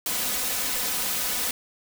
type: noise with comb filter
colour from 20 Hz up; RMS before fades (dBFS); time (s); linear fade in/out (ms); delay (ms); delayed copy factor
white; -27; 0.06-1.51; 2; 4; +0.65
effects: none